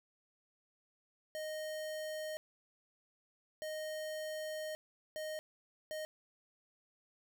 square tone bursts at uneven times, 620 Hz, D#5, 6 cents flat, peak -40 dBFS, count 4, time 1.35-2.37 / 3.62-4.75 / 5.16-5.39 / 5.91-6.05 s, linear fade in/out 0 ms, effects none

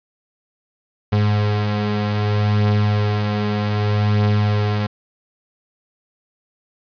35% pulse beating tone pair, 103.9 / 104.54 Hz, G#2 / G#2, +1 / +12 cents, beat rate 0.64 Hz, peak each -22 / -15 dBFS, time 1.12-4.87 s, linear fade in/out 10 ms, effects resampled to 11025 Hz + 8-bit

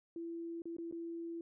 sine tone with dropouts, 335.3 Hz, E4, 30 cents sharp, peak -40 dBFS, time 0.16-1.41 s, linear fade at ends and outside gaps 2 ms, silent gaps 0.62-0.655 / 0.767-0.784 / 0.913-0.924 s, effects none

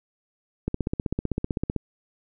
click train, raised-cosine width 3 ms, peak -12 dBFS, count 18, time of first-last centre 0.68-1.763 s, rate 15.7 Hz, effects none

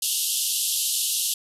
white band-pass noise, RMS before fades -25 dBFS, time 0.02-1.34 s, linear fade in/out 5 ms, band 2800 to 13000 Hz, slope 96 dB/octave, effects none

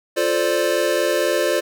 square chord, D minor seventh, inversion first, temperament equal with one note detuned, 349.2 / 438 / 523.3 / 587.3 Hz, F4 / A4 / C5 / D5, 0 / -8 / 0 / 0 cents, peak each -24 / -26 / -23 / -22 dBFS, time 0.16-1.61 s, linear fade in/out 20 ms, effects none

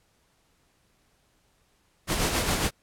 pink noise with tremolo, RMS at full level -24 dBFS, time 2.07-2.71 s, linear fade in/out 50 ms, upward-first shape sine, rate 7.3 Hz, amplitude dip 45%, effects pink hiss -67 dBFS RMS until 2.82 s + low-pass 12000 Hz 12 dB/octave

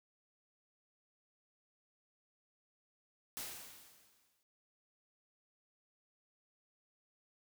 white noise with exponential decay, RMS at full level -42 dBFS, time 3.37-4.43 s, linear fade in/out 0 ms, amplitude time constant 230 ms, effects none

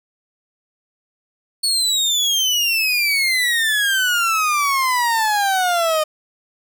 30% pulse exponential sweep, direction down, 4435 to 610 Hz, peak -13 dBFS, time 1.63-6.04 s, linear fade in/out 10 ms, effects none

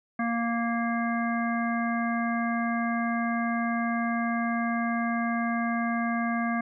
harmonic tone, 233.1 Hz, A#3, in tune, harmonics 1 / 3 / 5 / 7 / 9, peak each -27 / -32 / -34 / -35 / -37 dBFS, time 0.19-6.61 s, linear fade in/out 5 ms, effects none

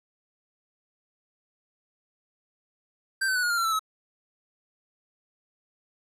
square tone with pitch steps, 1568 / 1524.2 / 1481.7 / 1440.4 / 1400.2 / 1361.1 / 1323.1 / 1286.2 Hz, G6 / G6 / F#6 / F#6 / F6 / F6 / E6 / E6, 0 / -49 / +2 / -47 / +4 / -45 / +6 / -43 cents, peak -24 dBFS, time 3.21-3.794 s, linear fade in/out 10 ms, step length 73 ms, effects resampled to 32000 Hz

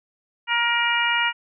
harmonic tone with a mistuned harmonic, 471.5 Hz, A#4, 20 cents sharp, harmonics 2 / 3 / 4 / 5 / 6, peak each -25 / -25 / -25 / -25 / -25 dBFS, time 0.47-1.33 s, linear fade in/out 50 ms, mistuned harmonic 6, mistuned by +19 cents, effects none

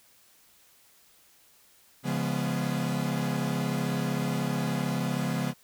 45% pulse chord, C# dominant seventh, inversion none, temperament equal with one note detuned, 138.59 / 171.71 / 207.7 / 246.9 Hz, C#3 / E#3 / G#3 / B3, 0 / -29 / 0 / 0 cents, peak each -32 / -32 / -34 / -33 dBFS, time 2.03-5.54 s, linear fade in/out 50 ms, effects white hiss -60 dBFS RMS until 5.63 s

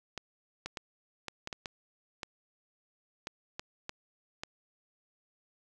clicks, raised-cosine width 0.2 ms, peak -20 dBFS, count 12, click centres 0.177 / 0.66 / 0.772 / 1.283 / 1.474 / 1.528 / 1.658 / 2.232 / 3.271 / 3.595 / 3.894 / 4.435 s, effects none

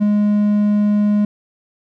triangle tone with ADSR envelope, 207.7 Hz, G#3, in tune, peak -8 dBFS, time 0-1.25 s, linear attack 26 ms, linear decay 5 ms, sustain -2 dB, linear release 3 ms, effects none

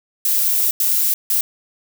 violet noise bursts at uneven times, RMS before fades -17 dBFS, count 3, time 0.25-0.71 / 0.8-1.14 / 1.3-1.41 s, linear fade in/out 2 ms, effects none

